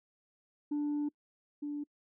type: tone pair in turn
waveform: sine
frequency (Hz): 293.7 / 292.2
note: D4 / D4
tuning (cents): 0 / -9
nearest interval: unison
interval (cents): 9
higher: first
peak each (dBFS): -28 / -34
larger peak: first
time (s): 0.71-1.09 / 1.62-1.84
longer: first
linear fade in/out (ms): 10
effects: noise-tail reverb RT60 0.1 s tail -26 dB re dry + tanh soft clip ceiling -29 dBFS